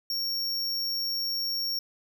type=tone; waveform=square; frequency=5520 Hz; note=F8; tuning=21 cents flat; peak=-28 dBFS; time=0.1-1.79 s; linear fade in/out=2 ms; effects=none